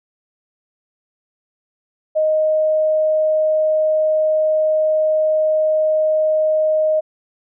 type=tone; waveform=sine; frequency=622.3 Hz; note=D#5; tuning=in tune; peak=-13 dBFS; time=2.15-7.01 s; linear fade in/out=20 ms; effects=none